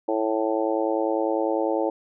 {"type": "harmonic tone", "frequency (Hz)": 110, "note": "A2", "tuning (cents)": 0, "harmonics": [3, 4, 5, 6, 7, 8], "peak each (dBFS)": [-26, -28, -26, -33, -31, -32], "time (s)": [0.08, 1.9], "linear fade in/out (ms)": 5, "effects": []}